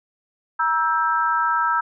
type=chord; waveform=sine; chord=E diminished; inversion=second; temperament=just; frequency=949.3 / 1318.5 / 1582.2 Hz; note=Bb5 / E6 / G6; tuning=+31 / 0 / +16 cents; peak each=-22 / -20 / -25 dBFS; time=0.59-1.81 s; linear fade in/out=10 ms; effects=none